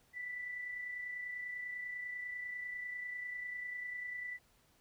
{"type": "tone with amplitude modulation", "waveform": "sine", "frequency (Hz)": 1976, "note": "B6", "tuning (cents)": 0, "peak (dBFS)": -38, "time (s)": [0.13, 4.39], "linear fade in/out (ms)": 50, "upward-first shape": "sine", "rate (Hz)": 30.1, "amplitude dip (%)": 40, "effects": ["pink hiss -70 dBFS RMS until 4.8 s"]}